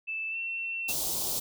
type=tone with pitch glide; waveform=sine; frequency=2637 to 2703 Hz; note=E7 to E7; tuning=0 to +43 cents; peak=-31 dBFS; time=0.07-0.93 s; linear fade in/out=20 ms; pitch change=+43 cents; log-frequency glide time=0.3-0.37 s
type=band-stop noise; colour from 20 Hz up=white; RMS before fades=-31 dBFS; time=0.88-1.4 s; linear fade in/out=10 ms; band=910 to 3600 Hz; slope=24 dB/octave
effects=none